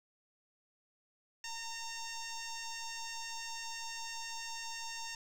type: tone with frequency modulation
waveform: sine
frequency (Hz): 2742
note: F7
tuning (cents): -32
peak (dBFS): -37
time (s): 1.44-5.15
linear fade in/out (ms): 2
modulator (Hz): 915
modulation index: 4.5
effects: tanh soft clip ceiling -39 dBFS + 11-bit